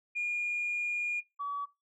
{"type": "tone pair in turn", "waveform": "sine", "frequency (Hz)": [2426, 1140.3], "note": ["D#7", "C#6"], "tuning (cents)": [-44, 49], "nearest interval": "octave + minor second", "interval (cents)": 1307, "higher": "first", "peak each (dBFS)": [-29, -32], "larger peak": "first", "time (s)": [[0.15, 1.21], [1.39, 1.66]], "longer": "first", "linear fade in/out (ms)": 20, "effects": ["noise-tail reverb RT60 0.2 s tail -17 dB re dry", "tanh soft clip ceiling -26 dBFS"]}